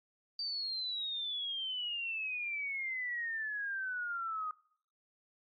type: exponential sweep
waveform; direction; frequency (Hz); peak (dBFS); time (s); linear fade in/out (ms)
sine; down; 4663 to 1239; -35; 0.39-4.51; 2
effects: noise-tail reverb RT60 0.6 s tail -22 dB re dry + AAC 48 kbps